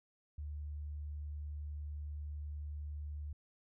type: tone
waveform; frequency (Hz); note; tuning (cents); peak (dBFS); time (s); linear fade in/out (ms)
sine; 74.1; D2; +16; -40; 0.38-3.33; 5
effects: none